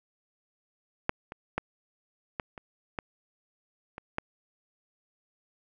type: clicks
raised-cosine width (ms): 0.5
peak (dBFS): -9 / -24 / -13 / -16 / -27 / -17 / -24 / -14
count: 8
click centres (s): 1.094 / 1.321 / 1.58 / 2.398 / 2.578 / 2.988 / 3.981 / 4.184
effects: none